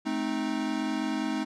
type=chord; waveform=square; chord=A diminished; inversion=none; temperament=equal with one note detuned; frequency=216.3 / 261.6 / 311.1 Hz; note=A3 / C4 / Eb4; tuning=-29 / 0 / 0 cents; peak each=-34 / -33 / -32 dBFS; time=0.05-1.45 s; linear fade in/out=20 ms; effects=low-pass 6000 Hz 12 dB/octave